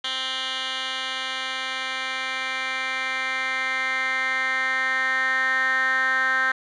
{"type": "tone with band-pass filter sweep", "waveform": "10% pulse", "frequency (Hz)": 261.6, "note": "C4", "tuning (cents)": 0, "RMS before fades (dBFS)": -25, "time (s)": [0.04, 6.52], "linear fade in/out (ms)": 5, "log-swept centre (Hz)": [3000, 1700], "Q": 6.2, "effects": ["resampled to 22050 Hz"]}